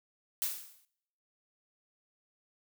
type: noise with exponential decay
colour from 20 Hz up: blue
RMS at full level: -30 dBFS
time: 0.42-0.85 s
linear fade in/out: 0 ms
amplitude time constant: 93 ms
effects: noise-tail reverb RT60 0.8 s tail -24 dB re dry